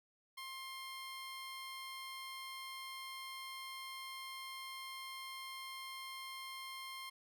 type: tone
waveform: 15% pulse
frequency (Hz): 1060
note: C6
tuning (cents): +22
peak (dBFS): -39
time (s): 0.37-7.1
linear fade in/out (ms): 10
effects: none

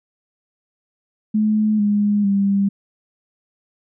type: tone with pitch steps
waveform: sine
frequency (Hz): 214.2 / 206.2 / 198.48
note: A3 / G#3 / G3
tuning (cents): -46 / -12 / +22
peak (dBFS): -14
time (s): 1.34-2.69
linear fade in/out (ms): 10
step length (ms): 450
effects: none

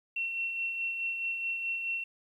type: tone with tremolo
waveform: sine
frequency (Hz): 2716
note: F7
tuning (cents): -49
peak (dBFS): -29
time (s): 0.16-2.04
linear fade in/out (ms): 5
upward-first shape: sine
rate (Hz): 4.7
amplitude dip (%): 40
effects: 11-bit

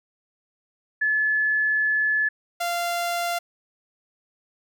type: tone pair in turn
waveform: sine / sawtooth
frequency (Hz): 1722 / 692.7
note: A6 / F5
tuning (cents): -38 / -14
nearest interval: octave + major third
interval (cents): 1576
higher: first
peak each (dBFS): -19 / -20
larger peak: first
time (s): 1.01-2.29 / 2.6-3.39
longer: first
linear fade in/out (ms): 10
effects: none

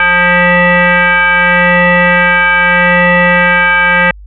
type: tone with frequency modulation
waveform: sine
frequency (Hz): 176.6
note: F3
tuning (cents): +20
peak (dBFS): -5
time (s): 0-4.11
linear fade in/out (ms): 2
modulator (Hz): 354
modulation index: 6.4
effects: added 50 Hz sine -29 dBFS peak until 4.26 s

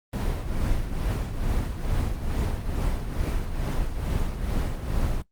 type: noise with tremolo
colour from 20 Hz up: brown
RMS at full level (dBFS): -23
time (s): 0.13-5.22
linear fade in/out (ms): 2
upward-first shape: triangle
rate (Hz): 2.3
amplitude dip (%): 65
effects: noise-tail reverb RT60 0.1 s tail -18 dB re dry + Opus 24 kbps

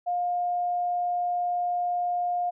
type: tone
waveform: sine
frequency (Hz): 709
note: F5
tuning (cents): +26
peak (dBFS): -24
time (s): 0.06-2.51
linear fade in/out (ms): 20
effects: none

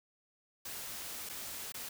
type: noise with dropouts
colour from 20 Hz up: white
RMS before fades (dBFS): -43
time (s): 0.65-1.89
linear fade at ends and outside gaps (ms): 5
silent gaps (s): 1.291-1.295 / 1.722-1.742
effects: none

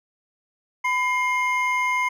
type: tone pair together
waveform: triangle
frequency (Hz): 1003 / 2125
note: B5 / C7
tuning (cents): +26 / +26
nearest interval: octave + minor second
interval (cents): 1300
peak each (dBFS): -21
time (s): 0.84-2.09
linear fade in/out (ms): 10
effects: none

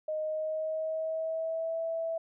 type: tone with pitch glide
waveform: sine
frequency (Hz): 620 to 656.9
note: D#5 to E5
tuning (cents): -6 to -6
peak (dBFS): -30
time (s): 0.08-2.18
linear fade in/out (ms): 5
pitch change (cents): +100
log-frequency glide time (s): 0.21-1.8
effects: none

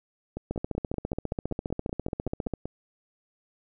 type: two click trains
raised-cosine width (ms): 2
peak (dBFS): -16 / -20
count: 31 / 13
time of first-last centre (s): 0.51-2.537 / 0.37-2.656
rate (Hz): 14.8 / 5.25
effects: none

